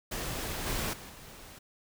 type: noise with level steps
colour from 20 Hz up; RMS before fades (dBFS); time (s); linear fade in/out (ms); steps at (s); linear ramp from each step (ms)
pink; -36 / -33 / -46 / -49; 0.11-1.59; 10; 0.66 / 0.93 / 1.09; 5
effects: none